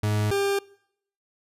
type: tone pair in turn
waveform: 40% pulse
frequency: 105.5 / 398.3 Hz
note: G#2 / G4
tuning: +28 / +28 cents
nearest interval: octave + major seventh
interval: 2300 cents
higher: second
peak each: -21 dBFS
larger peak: neither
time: 0.03-0.31 / 0.31-0.59 s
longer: neither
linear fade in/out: 5 ms
effects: noise-tail reverb RT60 0.7 s tail -23 dB re dry + resampled to 32000 Hz